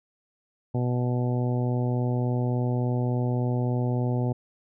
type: harmonic tone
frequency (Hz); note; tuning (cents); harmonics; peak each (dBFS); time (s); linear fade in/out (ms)
123.47; B2; 0; 1 / 2 / 3 / 4 / 5 / 6 / 7; -24 / -30 / -34 / -36 / -38 / -40 / -41; 0.74-4.33; 10
effects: none